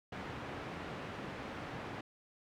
pink band-pass noise, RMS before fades -44 dBFS, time 0.12-2.01 s, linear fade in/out 5 ms, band 110 to 2200 Hz, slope 12 dB/octave, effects none

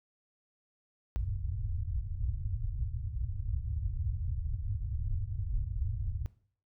white low-pass noise, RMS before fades -34 dBFS, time 1.16-6.26 s, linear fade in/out 0 ms, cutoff 110 Hz, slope 48 dB/octave, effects noise-tail reverb RT60 0.5 s tail -18 dB re dry

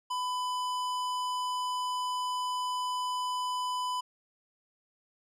sine tone with hard clipping, 1000 Hz, B5, 21 cents sharp, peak -32 dBFS, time 0.1-4.01 s, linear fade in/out 10 ms, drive 15 dB, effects none

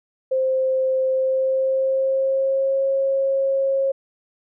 sine tone with pitch glide, 523.3 to 541.8 Hz, C5 to C#5, 0 to -40 cents, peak -17 dBFS, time 0.31-3.92 s, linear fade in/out 10 ms, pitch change +60 cents, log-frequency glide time 1.1-2.84 s, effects none

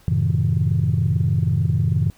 sine chord, F# diminished seventh, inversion none, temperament just, 92.5 / 111 / 133.2 / 159.84 Hz, F#2 / A2 / C3 / Eb3, 0 / +16 / +31 / +47 cents, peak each -21 dBFS, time 0.08-2.1 s, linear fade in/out 0 ms, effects tanh soft clip ceiling -9 dBFS + pink hiss -54 dBFS RMS until 2.17 s

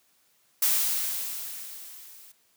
blue noise with level ramp, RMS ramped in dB -22 to -51 dBFS, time 0.62-2.32 s, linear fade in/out 5 ms, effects white hiss -66 dBFS RMS until 2.56 s + high-pass 80 Hz 12 dB/octave

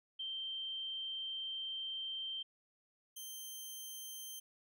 sine / 10% pulse tone pair in turn, 3136 / 3136 Hz, G7 / G7, 0 / 0 cents, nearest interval unison, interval 0 cents, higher neither, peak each -39 / -37 dBFS, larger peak second, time 0.19-2.43 / 3.16-4.4 s, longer first, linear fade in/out 10 ms, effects none

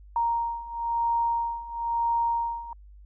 sine beating tone pair, 932.3 / 933.3 Hz, A#5 / A#5, 0 / +2 cents, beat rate 1 Hz, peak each -29 / -26 dBFS, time 0.16-2.73 s, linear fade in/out 2 ms, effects added 50 Hz sine -46 dBFS peak until 3.05 s

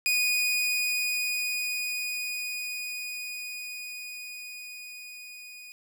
sawtooth tone with level ramp, 2473 Hz, D#7, 11 cents flat, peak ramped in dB -19 to -40 dBFS, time 0.06-5.72 s, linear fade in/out 0 ms, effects none

